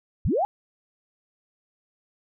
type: linear sweep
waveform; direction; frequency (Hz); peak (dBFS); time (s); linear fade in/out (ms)
sine; up; 38.45 to 856; -20; 0.25-0.45; 0
effects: none